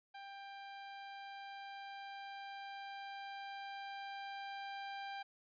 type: tone with level ramp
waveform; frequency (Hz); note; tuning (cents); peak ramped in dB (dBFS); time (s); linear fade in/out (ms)
sawtooth; 792; G5; +18; -45 to -39; 0.14-5.23; 10
effects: resampled to 11025 Hz